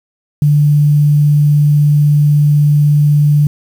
sine tone with quantisation, 147.3 Hz, D3, 6 cents sharp, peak -6 dBFS, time 0.42-3.47 s, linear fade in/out 2 ms, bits 6, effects none

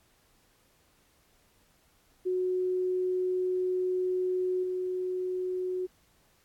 sine tone with level steps, 367.2 Hz, F#4, 13 cents flat, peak -26 / -29 dBFS, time 2.25-5.87 s, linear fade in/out 20 ms, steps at 4.63 s, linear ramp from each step 5 ms, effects pink hiss -66 dBFS RMS until 6.44 s + AAC 64 kbps

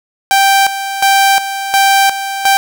sawtooth tone with tremolo, 784 Hz, G5, in tune, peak -3 dBFS, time 0.31-2.57 s, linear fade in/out 0 ms, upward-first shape square, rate 1.4 Hz, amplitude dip 70%, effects 7-bit

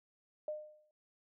sine tone with exponential decay, 608 Hz, D#5, 40 cents flat, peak -34 dBFS, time 0.48-0.91 s, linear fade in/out 2 ms, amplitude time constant 92 ms, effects none

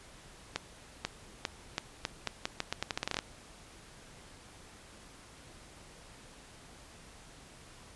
accelerating click train, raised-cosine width 0.2 ms, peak -14 dBFS, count 18, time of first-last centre 0.56-3.189 s, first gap 490 ms, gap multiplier 0.82, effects pink hiss -54 dBFS RMS until 7.95 s + resampled to 24000 Hz

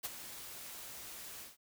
white noise with ADSR envelope, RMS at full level -37 dBFS, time 0.03-1.57 s, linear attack 22 ms, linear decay 23 ms, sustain -11 dB, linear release 160 ms, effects none

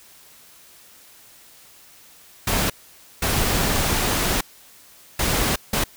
pink noise bursts at uneven times, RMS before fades -21 dBFS, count 4, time 2.47-2.7 / 3.22-4.41 / 5.19-5.56 / 5.73-5.84 s, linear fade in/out 5 ms, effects white hiss -49 dBFS RMS until 5.96 s

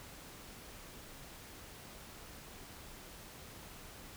silence, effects pink hiss -52 dBFS RMS until 4.16 s

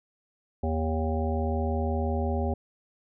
harmonic tone, 79.5 Hz, D#2, 38 cents sharp, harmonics 1 / 3 / 5 / 7 / 9 / 10, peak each -27 / -32 / -34 / -35 / -37 / -37 dBFS, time 0.63-2.54 s, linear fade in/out 5 ms, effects none

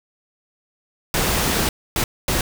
pink noise bursts at uneven times, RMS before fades -20 dBFS, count 3, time 1.14-1.69 / 1.96-2.04 / 2.28-2.41 s, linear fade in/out 2 ms, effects none

